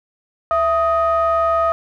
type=ring-modulated tone; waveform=triangle; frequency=295.1 Hz; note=D4; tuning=8 cents sharp; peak=-9 dBFS; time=0.51-1.72 s; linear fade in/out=0 ms; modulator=959 Hz; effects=none